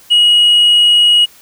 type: tone with tanh clipping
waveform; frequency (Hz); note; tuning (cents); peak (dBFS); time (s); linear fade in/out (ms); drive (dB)
sine; 2900; F#7; -35; -6; 0.1-1.26; 20; 1
effects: white hiss -43 dBFS RMS until 1.41 s